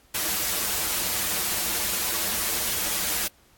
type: noise with comb filter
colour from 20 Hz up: white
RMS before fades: -26 dBFS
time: 0.14-3.28 s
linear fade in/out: 10 ms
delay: 7.5 ms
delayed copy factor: -0.65
effects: pink hiss -59 dBFS RMS until 3.57 s + AAC 64 kbps